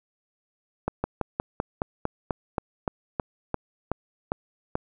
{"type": "slowing click train", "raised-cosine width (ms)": 1, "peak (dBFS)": -11, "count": 15, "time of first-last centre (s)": [0.88, 4.754], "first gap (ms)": 160, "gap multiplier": 1.08, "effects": []}